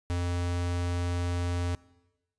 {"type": "tone", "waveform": "square", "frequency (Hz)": 87.8, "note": "F2", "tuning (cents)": 10, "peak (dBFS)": -28, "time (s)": [0.1, 1.75], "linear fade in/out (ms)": 0, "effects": ["noise-tail reverb RT60 1.0 s tail -21 dB re dry", "resampled to 22050 Hz"]}